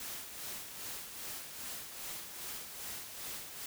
white noise with tremolo, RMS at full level -42 dBFS, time 0-3.66 s, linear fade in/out 2 ms, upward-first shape sine, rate 2.5 Hz, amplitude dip 50%, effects none

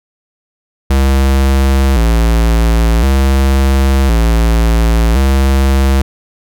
square tone with vibrato, 61.74 Hz, B1, in tune, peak -8 dBFS, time 0.9-6.02 s, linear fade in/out 5 ms, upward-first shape square, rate 0.47 Hz, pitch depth 150 cents each way, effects none

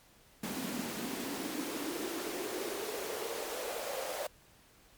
pink noise with high-pass filter sweep, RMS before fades -38 dBFS, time 0.43-4.27 s, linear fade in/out 5 ms, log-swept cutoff 210 to 590 Hz, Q 4.6, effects pink hiss -62 dBFS RMS until 4.97 s + MP3 96 kbps

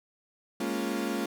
35% pulse chord, Bb minor seventh, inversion third, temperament equal, 207.7 / 233.1 / 277.2 / 349.2 Hz, Ab3 / Bb3 / Db4 / F4, 0 / 0 / 0 / 0 cents, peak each -33 dBFS, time 0.6-1.26 s, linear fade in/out 5 ms, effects none

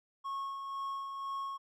triangle tone with tremolo, 1095 Hz, C#6, 22 cents flat, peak -33 dBFS, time 0.24-1.58 s, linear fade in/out 20 ms, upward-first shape sine, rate 2 Hz, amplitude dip 40%, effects none

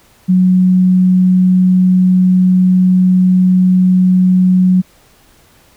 sine tone, 183.9 Hz, F#3, 10 cents flat, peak -6 dBFS, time 0.28-4.82 s, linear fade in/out 20 ms, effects pink hiss -48 dBFS RMS until 5.76 s

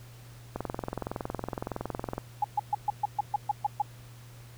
click train, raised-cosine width 1 ms, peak -18 dBFS, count 36, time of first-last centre 0.56-2.18 s, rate 21.6 Hz
sine tone bursts, 830.6 Hz, G#5, in tune, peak -22 dBFS, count 10, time 2.42-3.82 s, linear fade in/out 5 ms, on 23 ms, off 130 ms
effects added 119 Hz sine -47 dBFS peak until 4.57 s + pink hiss -55 dBFS RMS until 4.57 s

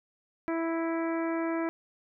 harmonic tone, 329.6 Hz, E4, in tune, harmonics 1 / 2 / 3 / 4 / 5 / 6 / 7, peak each -29 / -35 / -39 / -41 / -43 / -45 / -46 dBFS, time 0.48-1.69 s, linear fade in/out 0 ms, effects none

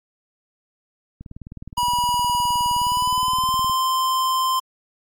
click train, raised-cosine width 5 ms, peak -24 dBFS, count 49, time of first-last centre 1.21-3.697 s, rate 19.3 Hz
square tone with pitch glide, 971 to 1040.7 Hz, B5 to C6, -30 to -10 cents, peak -19 dBFS, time 1.77-4.6 s, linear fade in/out 10 ms, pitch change +120 cents, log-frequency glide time 2.76-3.54 s
effects AAC 64 kbps

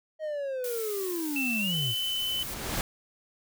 triangle linear sweep, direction down, 633 to 105.3 Hz, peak -28 dBFS, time 0.19-1.95 s, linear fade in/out 50 ms
blue noise, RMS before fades -38 dBFS, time 0.64-2.54 s, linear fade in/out 2 ms
sine tone with pitch glide, 2666 to 3027 Hz, E7 to F#7, +19 to +39 cents, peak -28 dBFS, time 1.36-2.43 s, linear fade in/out 2 ms, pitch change +220 cents, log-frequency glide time 1.59-1.75 s
pink noise with exponential growth, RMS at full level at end -29 dBFS, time 1.7-2.81 s, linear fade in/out 1 ms, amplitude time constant 240 ms
effects none

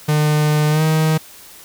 45% pulse tone with pitch glide, 151.1 to 157.33 Hz, D3 to D#3, +50 to +20 cents, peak -13 dBFS, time 0.08-1.18 s, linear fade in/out 10 ms, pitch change +70 cents, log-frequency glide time 0.7-0.82 s, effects white hiss -41 dBFS RMS until 1.64 s

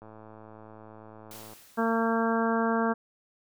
click train, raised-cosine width 1 ms, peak -34 dBFS, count 166, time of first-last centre 0.02-1.534 s, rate 109 Hz
white noise with exponential decay, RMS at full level -45 dBFS, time 1.31-2.69 s, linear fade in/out 1 ms, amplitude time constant 300 ms
harmonic tone, 227.5 Hz, A#3, 42 cents flat, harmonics 1 / 2 / 3 / 4 / 5 / 6 / 7, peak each -27 / -30 / -32 / -33 / -34 / -35 / -35 dBFS, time 1.77-2.94 s, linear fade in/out 20 ms
effects none

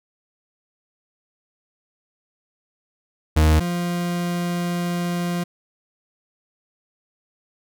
40% pulse tone pair in turn, 77.78 / 174.61 Hz, D#2 / F3, 0 / 0 cents, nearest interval octave + major second, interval 1400 cents, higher second, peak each -12 / -21 dBFS, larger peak first, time 3.36-3.6 / 3.6-5.44 s, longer second, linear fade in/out 10 ms, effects none

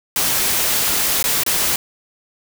white noise with dropouts, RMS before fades -18 dBFS, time 0.16-1.76 s, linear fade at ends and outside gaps 2 ms, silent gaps 1.227-1.24 / 1.435-1.463 s, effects none

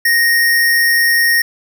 sine tone with sample-and-hold, 1864.7 Hz, A#6, in tune, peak -9 dBFS, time 0.05-1.42 s, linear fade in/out 5 ms, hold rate 7350 Hz, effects none

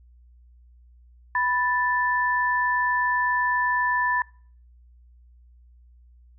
sine tone pair together, 987.8 / 1760 Hz, B5 / A6, 0 / 0 cents, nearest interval minor seventh, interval 1000 cents, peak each -23 dBFS, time 1.35-4.22 s, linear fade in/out 2 ms, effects noise-tail reverb RT60 0.5 s tail -25 dB re dry + added 60 Hz sine -50 dBFS peak until 6.38 s

